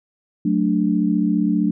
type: chord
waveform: sine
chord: D major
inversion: first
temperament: equal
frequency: 185 / 220 / 293.7 Hz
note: F#3 / A3 / D4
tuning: 0 / 0 / 0 cents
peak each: -20 dBFS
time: 0.45-1.71 s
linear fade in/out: 5 ms
effects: none